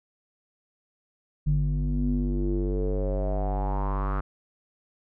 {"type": "tone with low-pass filter sweep", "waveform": "square", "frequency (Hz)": 48.85, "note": "G1", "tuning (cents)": -5, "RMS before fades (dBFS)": -26, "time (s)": [1.46, 4.21], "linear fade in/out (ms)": 10, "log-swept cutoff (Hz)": [150, 1300], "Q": 5.5, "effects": []}